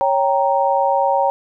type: chord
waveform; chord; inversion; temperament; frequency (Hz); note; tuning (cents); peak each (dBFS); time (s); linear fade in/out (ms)
sine; G diminished; second; equal; 554.4 / 784 / 932.3; Db5 / G5 / Bb5; 0 / 0 / 0; -18; 0.01-1.3; 0
effects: none